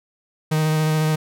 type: tone with vibrato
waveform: 45% pulse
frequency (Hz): 155.7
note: D#3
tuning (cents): +2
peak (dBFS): -17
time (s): 0.51-1.16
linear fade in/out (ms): 10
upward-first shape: square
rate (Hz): 14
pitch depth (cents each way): 11
effects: none